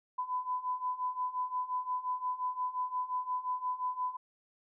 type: beating tone pair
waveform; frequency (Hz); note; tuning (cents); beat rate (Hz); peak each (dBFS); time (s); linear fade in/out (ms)
sine; 1000 / 1005.7; B5 / B5; +21 / +31; 5.7; -37 / -34; 0.18-4.17; 10
effects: none